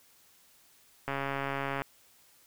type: click train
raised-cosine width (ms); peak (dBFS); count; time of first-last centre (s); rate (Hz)
0.5; -18; 103; 1.08-1.819; 138
effects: white hiss -62 dBFS RMS until 2.46 s